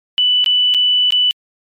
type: tone with dropouts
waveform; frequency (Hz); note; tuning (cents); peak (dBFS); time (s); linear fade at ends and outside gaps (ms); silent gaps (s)
sine; 2979; F#7; +11; -10; 0.18-1.31; 0; 0.443-0.461 / 0.74-0.746 / 1.106-1.123
effects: MP3 96 kbps